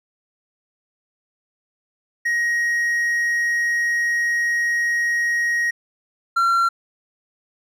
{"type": "tone pair in turn", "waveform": "triangle", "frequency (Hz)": [1885, 1366.7], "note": ["A#6", "F6"], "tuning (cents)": [19, -38], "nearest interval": "tritone", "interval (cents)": 557, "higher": "first", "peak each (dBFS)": [-16, -13], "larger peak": "second", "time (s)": [[2.25, 5.71], [6.36, 6.69]], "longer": "first", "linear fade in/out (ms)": 10, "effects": []}